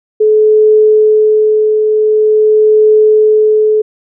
sine tone with tremolo, 429.6 Hz, A4, 41 cents flat, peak -3 dBFS, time 0.2-3.82 s, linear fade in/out 10 ms, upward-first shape triangle, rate 0.46 Hz, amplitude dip 40%, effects none

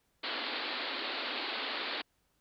white band-pass noise, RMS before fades -37 dBFS, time 0.23-2.02 s, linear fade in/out 10 ms, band 230 to 4500 Hz, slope 96 dB/octave, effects pink hiss -75 dBFS RMS until 2.4 s

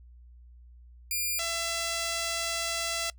5% pulse tone pair in turn, 2400 / 671 Hz, D7 / E5, +37 / +31 cents, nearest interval octave + minor seventh, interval 2206 cents, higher first, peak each -18 dBFS, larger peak neither, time 1.11-1.39 / 1.39-3.1 s, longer second, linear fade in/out 2 ms, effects noise-tail reverb RT60 0.1 s tail -23 dB re dry + added 60 Hz sine -49 dBFS peak until 3.18 s

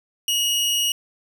sawtooth tone with amplitude modulation, 2880 Hz, F#7, 47 cents flat, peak -14 dBFS, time 0.28-0.92 s, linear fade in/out 2 ms, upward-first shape sine, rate 218 Hz, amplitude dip 40%, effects none

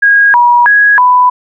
sine tone with pitch steps, 1639 / 963 / 1662 / 995 Hz, G#6 / B5 / G#6 / B5, -23 / -44 / +1 / +13 cents, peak -3 dBFS, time 0.02-1.3 s, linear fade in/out 10 ms, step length 320 ms, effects none

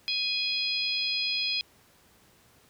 harmonic tone, 830.6 Hz, G#5, in tune, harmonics 3 / 4 / 5 / 6, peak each -32 / -32 / -32 / -32 dBFS, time 0.08-1.61 s, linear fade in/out 0 ms, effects pink hiss -60 dBFS RMS until 2.69 s + high-pass 60 Hz 12 dB/octave

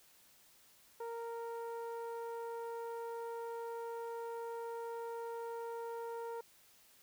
sawtooth tone with low-pass filter, 464 Hz, A#4, 8 cents flat, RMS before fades -43 dBFS, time 1-6.41 s, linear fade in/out 5 ms, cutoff 940 Hz, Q 1.5, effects white hiss -65 dBFS RMS until 7.02 s

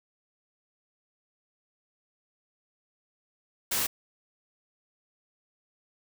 white noise, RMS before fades -28 dBFS, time 3.71-3.87 s, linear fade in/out 10 ms, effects none

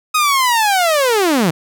sawtooth linear sweep, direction down, 1264 to 146.83 Hz, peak -8 dBFS, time 0.14-1.51 s, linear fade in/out 10 ms, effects none

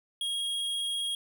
square tone with vibrato, 3280 Hz, G#7, 22 cents flat, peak -30 dBFS, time 0.21-1.15 s, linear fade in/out 2 ms, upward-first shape sine, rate 15 Hz, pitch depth 10 cents each way, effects none

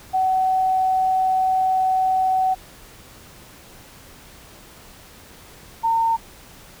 sine tone pair in turn, 753 / 910.3 Hz, F#5 / A#5, +30 / -41 cents, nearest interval minor third, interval 329 cents, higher second, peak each -16 dBFS, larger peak neither, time 0.13-2.55 / 5.83-6.17 s, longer first, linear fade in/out 20 ms, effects pink hiss -45 dBFS RMS until 6.8 s

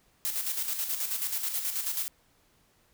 blue noise with tremolo, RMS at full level -30 dBFS, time 0.25-2.08 s, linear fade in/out 0 ms, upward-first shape square, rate 9.3 Hz, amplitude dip 50%, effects pink hiss -66 dBFS RMS until 2.93 s

